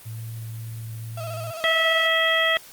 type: tone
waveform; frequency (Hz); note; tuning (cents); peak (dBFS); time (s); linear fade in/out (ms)
sine; 112.8; A2; +44; -31; 0.05-1.52; 20
type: tone with vibrato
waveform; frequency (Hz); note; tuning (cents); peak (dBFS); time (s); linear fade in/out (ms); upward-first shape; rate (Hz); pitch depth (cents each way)
35% pulse; 654; E5; -14; -30; 1.17-2.07; 5; square; 15; 49
type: harmonic tone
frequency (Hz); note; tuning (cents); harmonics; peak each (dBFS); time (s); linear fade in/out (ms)
650; E5; -24; 1 / 2 / 3 / 4 / 5; -25 / -27 / -21 / -31 / -24; 1.64-2.57; 0
effects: white hiss -46 dBFS RMS until 2.72 s + Opus 32 kbps